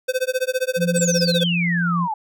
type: tone with tremolo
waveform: square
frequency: 513 Hz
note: C5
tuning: 34 cents flat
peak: -17 dBFS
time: 0.08-1.44 s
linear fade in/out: 10 ms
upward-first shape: sine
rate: 15 Hz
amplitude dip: 100%
type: tone with pitch glide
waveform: sine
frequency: 174.61 to 172.8 Hz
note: F3 to F3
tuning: 0 to -18 cents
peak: -19 dBFS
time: 0.76-2.08 s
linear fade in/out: 50 ms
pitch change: -18 cents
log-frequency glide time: 0.89-1.4 s
type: exponential sweep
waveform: sine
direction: down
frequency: 8260 to 829 Hz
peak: -21 dBFS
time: 0.96-2.14 s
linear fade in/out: 5 ms
effects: none